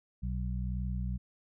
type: harmonic tone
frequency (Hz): 61.9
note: B1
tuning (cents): +5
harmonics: 1 / 2 / 3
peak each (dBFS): -33 / -38 / -39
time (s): 0.22-1.18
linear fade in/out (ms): 20
effects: none